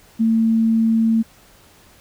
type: tone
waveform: sine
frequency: 225 Hz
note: A3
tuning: 39 cents sharp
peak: -13 dBFS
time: 0.19-1.23 s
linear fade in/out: 20 ms
effects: pink hiss -50 dBFS RMS until 2 s